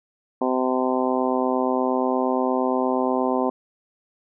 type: harmonic tone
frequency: 128.5 Hz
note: C3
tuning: 31 cents flat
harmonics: 2 / 3 / 4 / 5 / 6 / 7 / 8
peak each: -24 / -26 / -27 / -28 / -29 / -29 / -30 dBFS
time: 0.41-3.5 s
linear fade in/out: 5 ms
effects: none